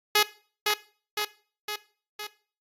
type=tone with echo; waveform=5% pulse; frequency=420 Hz; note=G#4; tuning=19 cents sharp; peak=-7 dBFS; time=0.15-0.23 s; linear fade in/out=5 ms; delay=510 ms; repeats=4; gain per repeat=-4 dB; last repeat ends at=2.27 s; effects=noise-tail reverb RT60 0.4 s tail -17 dB re dry + AAC 48 kbps